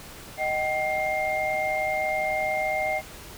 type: tone cluster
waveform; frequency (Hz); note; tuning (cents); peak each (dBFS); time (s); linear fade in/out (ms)
sine; 622 / 765 / 2115; D#5 / G5 / C7; -1 / -42 / +18; -28; 0.37-3.02; 50
effects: pink hiss -43 dBFS RMS until 3.37 s

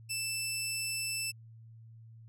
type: tone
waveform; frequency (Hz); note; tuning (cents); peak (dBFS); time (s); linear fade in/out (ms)
15% pulse; 2649; E7; +8; -26; 0.09-1.32; 20
effects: added 113 Hz sine -50 dBFS peak until 2.28 s

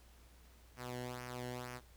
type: tone with flanger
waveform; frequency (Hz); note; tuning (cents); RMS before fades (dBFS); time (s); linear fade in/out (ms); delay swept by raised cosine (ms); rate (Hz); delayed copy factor
sawtooth; 124; B2; +7; -45; 0.76-1.81; 50; 0.25 to 0.84; 2.1; -0.7
effects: added 60 Hz sine -60 dBFS peak until 1.96 s + pink hiss -66 dBFS RMS until 1.96 s

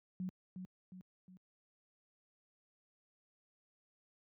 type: tone with echo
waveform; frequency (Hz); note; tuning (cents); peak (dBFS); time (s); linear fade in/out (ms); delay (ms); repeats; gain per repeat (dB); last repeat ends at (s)
sine; 184.4; F#3; -6; -37; 0.2-0.29; 0; 360; 3; -6; 1.37
effects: high-pass 100 Hz 12 dB/octave

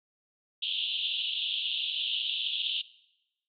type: band-pass noise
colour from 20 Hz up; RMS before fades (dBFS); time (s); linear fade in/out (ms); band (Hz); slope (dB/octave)
white; -32; 0.62-2.82; 10; 2800 to 3700; 96
effects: noise-tail reverb RT60 0.9 s tail -20 dB re dry

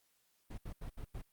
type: noise bursts at uneven times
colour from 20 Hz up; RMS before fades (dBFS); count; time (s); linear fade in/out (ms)
brown; -43; 5; 0.5-0.58 / 0.65-0.73 / 0.81-0.9 / 0.97-1.05 / 1.14-1.22; 10
effects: white hiss -75 dBFS RMS until 1.32 s + Opus 48 kbps

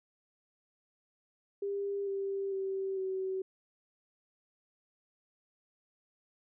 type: tone with pitch steps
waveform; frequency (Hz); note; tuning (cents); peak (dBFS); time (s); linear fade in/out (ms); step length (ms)
sine; 400 / 392.9 / 385.9 / 379.1; G4 / G4 / G4 / F#4; +35 / +4 / -27 / +42; -32; 1.62-3.42; 5; 450
effects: none

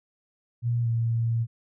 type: tone with pitch glide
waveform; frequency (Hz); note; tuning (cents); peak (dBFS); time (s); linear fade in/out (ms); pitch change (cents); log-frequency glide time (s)
sine; 118.8 to 115.48; A#2 to A#2; +33 to -16; -22; 0.62-1.47; 50; -49; 0.82-0.88
effects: none

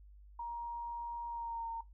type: tone with pitch glide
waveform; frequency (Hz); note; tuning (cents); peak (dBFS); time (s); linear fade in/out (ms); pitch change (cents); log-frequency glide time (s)
sine; 942 to 917.3; A#5 to A#5; +18 to -28; -38; 0.39-1.81; 5; -46; 1.27-1.69
effects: noise-tail reverb RT60 0.2 s tail -18 dB re dry + added 50 Hz sine -54 dBFS peak until 1.93 s

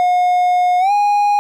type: tone with pitch glide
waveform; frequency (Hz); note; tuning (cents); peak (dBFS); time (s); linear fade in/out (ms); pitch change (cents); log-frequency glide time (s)
triangle; 720 to 822.3; F#5 to G#5; -47 to -17; -9; 0-1.39; 0; +230; 0.79-0.92
effects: none

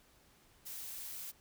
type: noise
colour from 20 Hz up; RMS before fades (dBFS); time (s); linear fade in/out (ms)
blue; -45; 0.65-1.32; 20
effects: pink hiss -66 dBFS RMS until 1.4 s

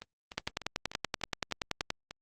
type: two click trains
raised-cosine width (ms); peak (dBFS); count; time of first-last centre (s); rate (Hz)
0.2; -24 / -13; 8 / 17; 0.02-2.11 / 0.38-1.904; 3.35 / 10.5
effects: Opus 24 kbps

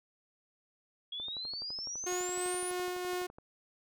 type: exponential sweep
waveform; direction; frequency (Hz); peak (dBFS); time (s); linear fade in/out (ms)
sine; up; 3304 to 9956; -37; 1.12-2.71; 5
type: click train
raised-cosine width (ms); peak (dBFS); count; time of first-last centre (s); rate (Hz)
1; -36; 27; 1.2-3.385; 11.9
type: tone with tremolo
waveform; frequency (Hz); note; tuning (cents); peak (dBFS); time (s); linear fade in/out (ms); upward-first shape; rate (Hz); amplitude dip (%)
sawtooth; 360.8; F#4; -44; -29; 2.06-3.27; 10; sine; 3; 30
effects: none

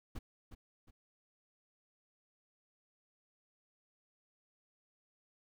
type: noise with echo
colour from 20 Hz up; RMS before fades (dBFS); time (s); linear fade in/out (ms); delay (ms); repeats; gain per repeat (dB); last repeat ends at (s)
brown; -41; 0.15-0.19; 10; 360; 2; -9; 0.91
effects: none

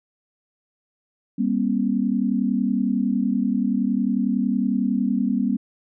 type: tone cluster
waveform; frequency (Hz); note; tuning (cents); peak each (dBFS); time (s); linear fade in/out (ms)
sine; 198.3 / 238.8 / 269.6; G3 / A#3 / C#4; +20 / +42 / -48; -23 / -22 / -25; 1.38-5.57; 10
effects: none

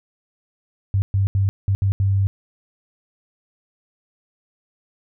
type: tone bursts at uneven times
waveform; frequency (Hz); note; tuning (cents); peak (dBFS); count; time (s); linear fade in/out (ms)
sine; 98; G2; 0; -15; 6; 0.94-1.02 / 1.14-1.27 / 1.35-1.49 / 1.68-1.75 / 1.82-1.92 / 2-2.27; 0
effects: none

